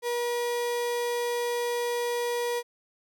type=tone; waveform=35% pulse; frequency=480 Hz; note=B4; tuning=49 cents flat; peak=-25 dBFS; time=0.02-2.63 s; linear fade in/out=50 ms; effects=none